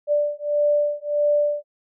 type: beating tone pair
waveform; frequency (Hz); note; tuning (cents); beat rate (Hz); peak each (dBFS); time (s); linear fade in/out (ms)
sine; 587.3 / 588.9; D5 / D5; 0 / +5; 1.6; -21; 0.07-1.64; 50
effects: none